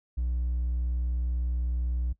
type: tone with hard clipping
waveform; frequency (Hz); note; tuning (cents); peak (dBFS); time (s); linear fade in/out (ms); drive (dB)
sine; 61; B1; -21; -27; 0.17-2.13; 10; 2
effects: noise-tail reverb RT60 0.1 s tail -19 dB re dry